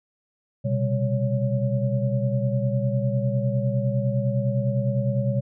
sine tone cluster, 123.7 / 133.6 / 198.1 / 559 Hz, B2 / C3 / G3 / C#5, +3 / +36 / +18 / +14 cents, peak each -23 / -27 / -28 / -29 dBFS, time 0.64-5.41 s, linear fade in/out 20 ms, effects none

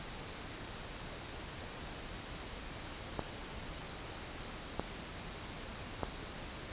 clicks, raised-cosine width 1 ms, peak -19 dBFS, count 3, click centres 3.193 / 4.796 / 6.033 s, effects pink hiss -45 dBFS RMS until 6.72 s + resampled to 8000 Hz

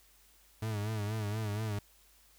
40% pulse tone with vibrato, 106.5 Hz, G#2, 44 cents sharp, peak -32 dBFS, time 0.62-1.79 s, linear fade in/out 5 ms, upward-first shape sine, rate 4.2 Hz, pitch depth 75 cents each way, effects added 50 Hz sine -67 dBFS peak until 2.38 s + white hiss -64 dBFS RMS until 2.38 s

